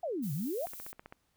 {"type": "exponential two-way sweep", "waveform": "sine", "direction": "down then up", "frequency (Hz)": [740, 132.3, 740], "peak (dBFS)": -32, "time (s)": [0.03, 0.66], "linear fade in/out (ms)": 5, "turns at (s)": 0.33}
{"type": "noise", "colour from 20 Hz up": "violet", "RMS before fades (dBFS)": -46, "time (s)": [0.22, 0.93], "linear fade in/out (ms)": 20}
{"type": "click train", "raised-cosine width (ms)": 0.5, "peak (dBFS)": -31, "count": 8, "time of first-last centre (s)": [0.67, 1.125], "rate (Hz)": 15.4}
{"effects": ["pink hiss -75 dBFS RMS until 1.36 s"]}